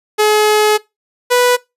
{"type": "tone pair in turn", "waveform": "sawtooth", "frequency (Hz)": [424.7, 492.7], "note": ["G#4", "B4"], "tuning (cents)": [39, -4], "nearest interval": "minor third", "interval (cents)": 257, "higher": "second", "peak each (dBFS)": -5, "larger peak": "neither", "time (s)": [[0.18, 0.78], [1.3, 1.57]], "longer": "first", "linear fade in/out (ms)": 20, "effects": ["noise-tail reverb RT60 0.2 s tail -21 dB re dry", "resampled to 32000 Hz"]}